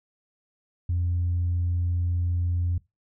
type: tone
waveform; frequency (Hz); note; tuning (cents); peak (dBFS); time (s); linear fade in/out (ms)
sine; 87.31; F2; 0; -21; 0.89-2.78; 5
effects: noise-tail reverb RT60 0.2 s tail -21 dB re dry + tanh soft clip ceiling -19 dBFS